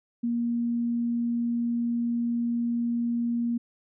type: tone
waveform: sine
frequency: 236.1 Hz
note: A#3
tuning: 22 cents sharp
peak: -24 dBFS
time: 0.23-3.58 s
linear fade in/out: 10 ms
effects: none